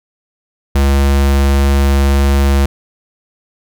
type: tone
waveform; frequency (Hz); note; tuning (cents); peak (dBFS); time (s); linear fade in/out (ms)
square; 69.3; C#2; 0; -9; 0.75-2.66; 5
effects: none